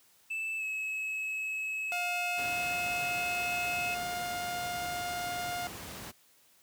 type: tone with pitch glide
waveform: triangle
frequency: 2637 to 2577 Hz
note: E7 to E7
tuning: 0 to -40 cents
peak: -31 dBFS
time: 0.3-3.95 s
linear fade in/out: 10 ms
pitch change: -40 cents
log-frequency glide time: 0.58-0.63 s
type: tone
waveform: sawtooth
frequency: 708 Hz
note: F5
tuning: 23 cents sharp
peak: -30 dBFS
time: 1.92-5.67 s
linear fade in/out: 0 ms
type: noise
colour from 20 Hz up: pink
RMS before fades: -43 dBFS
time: 2.37-6.12 s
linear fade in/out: 20 ms
effects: white hiss -64 dBFS RMS until 6.62 s + high-pass 80 Hz 12 dB/octave